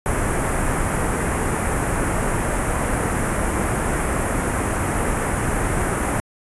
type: band-stop noise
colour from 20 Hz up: pink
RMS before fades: -21 dBFS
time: 0.06-6.2 s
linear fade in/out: 0 ms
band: 2000 to 9200 Hz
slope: 24 dB/octave
effects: resampled to 24000 Hz